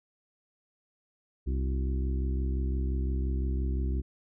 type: harmonic tone with a mistuned harmonic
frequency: 65.8 Hz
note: C2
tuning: 10 cents sharp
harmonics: 1 / 2 / 3 / 4 / 5 / 6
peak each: -27 / -39 / -41 / -41 / -43 / -44 dBFS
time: 1.46-4.02 s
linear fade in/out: 20 ms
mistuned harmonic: 6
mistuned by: -90 cents
effects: none

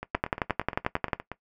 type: two click trains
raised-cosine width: 0.5 ms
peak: -9 / -19 dBFS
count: 12 / 12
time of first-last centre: 0.15-1.132 / 0.03-1.317 s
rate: 11.2 / 8.55 Hz
effects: noise-tail reverb RT60 0.1 s tail -17 dB re dry

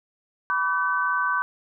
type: tone cluster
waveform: sine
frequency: 989 / 1152 / 1523 Hz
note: B5 / D6 / F#6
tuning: +2 / -34 / +50 cents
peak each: -28 / -25 / -24 dBFS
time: 0.5-1.42 s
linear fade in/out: 0 ms
effects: none

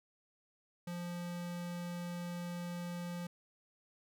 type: tone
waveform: square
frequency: 174.61 Hz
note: F3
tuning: in tune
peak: -40 dBFS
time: 0.87-3.27 s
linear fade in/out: 5 ms
effects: none

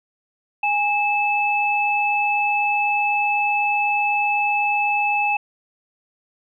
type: tone pair together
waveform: sine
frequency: 824 / 2616 Hz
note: G#5 / E7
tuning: -14 / -14 cents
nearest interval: octave + minor sixth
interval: 2000 cents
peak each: -20 dBFS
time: 0.63-5.37 s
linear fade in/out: 5 ms
effects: none

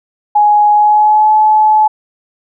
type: tone with pitch glide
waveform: sine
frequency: 835 to 859 Hz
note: G#5 to A5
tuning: +9 to -42 cents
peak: -5 dBFS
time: 0.35-1.88 s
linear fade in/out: 10 ms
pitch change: +49 cents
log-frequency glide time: 0.72-1.32 s
effects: none

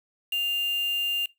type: tone with quantisation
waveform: sine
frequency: 2800 Hz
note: F7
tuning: 4 cents sharp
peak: -24 dBFS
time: 0.32-1.26 s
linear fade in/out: 5 ms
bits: 6
effects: noise-tail reverb RT60 0.2 s tail -21 dB re dry

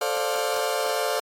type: chord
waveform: sawtooth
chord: D minor seventh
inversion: second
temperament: just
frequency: 440.5 / 528.6 / 587.3 / 704.8 Hz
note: A4 / C5 / D5 / F5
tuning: +2 / +18 / 0 / +16 cents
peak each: -25 dBFS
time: 0.01-1.2 s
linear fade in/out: 5 ms
effects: AAC 48 kbps

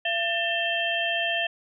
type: tone cluster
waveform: sine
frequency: 679 / 1786 / 2679 / 3157 Hz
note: F5 / A6 / E7 / G7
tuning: -49 / +25 / +27 / +12 cents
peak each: -29 dBFS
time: 0.05-1.47 s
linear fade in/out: 5 ms
effects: none

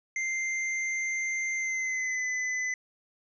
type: tone with pitch glide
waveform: square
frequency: 2090 to 2012 Hz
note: C7 to B6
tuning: -2 to +32 cents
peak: -29 dBFS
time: 0.16-2.74 s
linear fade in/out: 2 ms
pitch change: -66 cents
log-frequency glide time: 1.55-2.25 s
effects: resampled to 16000 Hz

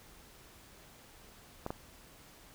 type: clicks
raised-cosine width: 1 ms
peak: -22 dBFS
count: 2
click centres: 1.664 / 1.705 s
effects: pink hiss -57 dBFS RMS until 2.54 s

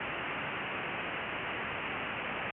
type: low-pass noise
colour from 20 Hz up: white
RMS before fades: -37 dBFS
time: 0-2.51 s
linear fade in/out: 5 ms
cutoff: 2900 Hz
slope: 96 dB/octave
effects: high-pass 80 Hz 12 dB/octave

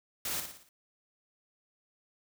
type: noise with echo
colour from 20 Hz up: white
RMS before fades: -35 dBFS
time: 0.25-0.4 s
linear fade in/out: 2 ms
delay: 58 ms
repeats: 5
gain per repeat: -6 dB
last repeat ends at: 0.69 s
effects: none

